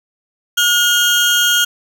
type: tone pair together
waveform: 30% pulse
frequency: 1434 / 3219 Hz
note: F6 / G7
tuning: +45 / +45 cents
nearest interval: octave + major second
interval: 1400 cents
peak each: -11 dBFS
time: 0.57-1.65 s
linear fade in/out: 10 ms
effects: 7-bit